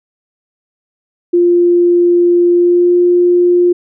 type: tone with pitch glide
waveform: sine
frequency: 349.2 to 353.1 Hz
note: F4 to F4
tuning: 0 to +19 cents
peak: -6 dBFS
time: 1.33-3.73 s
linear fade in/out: 10 ms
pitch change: +19 cents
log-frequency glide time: 2.53-2.95 s
effects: none

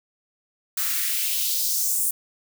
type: noise with high-pass filter sweep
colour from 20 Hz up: blue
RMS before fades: -24 dBFS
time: 0.77-2.11 s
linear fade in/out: 5 ms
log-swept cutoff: 1200 to 9400 Hz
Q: 2.1
effects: none

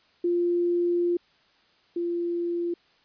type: tone pair in turn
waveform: sine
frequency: 348.3 / 344.5 Hz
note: F4 / F4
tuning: -5 / -24 cents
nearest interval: unison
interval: 19 cents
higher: first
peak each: -21 / -25 dBFS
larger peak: first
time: 0.24-1.17 / 1.96-2.74 s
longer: first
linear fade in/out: 5 ms
effects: white hiss -62 dBFS RMS until 3.04 s + resampled to 11025 Hz

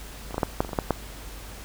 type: clicks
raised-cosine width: 1 ms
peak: -25 / -17 / -12 / -7 / -7 / -21 / -23 / -16 / -8 / -7 dBFS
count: 10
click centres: 0.308 / 0.344 / 0.381 / 0.432 / 0.605 / 0.648 / 0.692 / 0.732 / 0.788 / 0.907 s
effects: added 50 Hz sine -40 dBFS peak until 1.64 s + pink hiss -43 dBFS RMS until 1.64 s

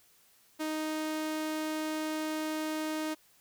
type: tone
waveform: sawtooth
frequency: 311.1 Hz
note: D#4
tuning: in tune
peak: -28 dBFS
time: 0.59-3.15 s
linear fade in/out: 20 ms
effects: white hiss -64 dBFS RMS until 3.4 s

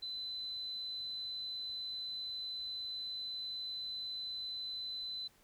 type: tone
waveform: sine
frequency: 4024 Hz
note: B7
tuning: 32 cents sharp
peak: -39 dBFS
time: 0.02-5.28 s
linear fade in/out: 10 ms
effects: pink hiss -67 dBFS RMS until 5.43 s

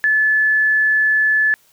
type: tone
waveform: sine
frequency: 1730 Hz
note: A6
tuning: 30 cents flat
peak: -12 dBFS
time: 0.04-1.54 s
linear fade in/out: 0 ms
effects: white hiss -55 dBFS RMS until 1.72 s

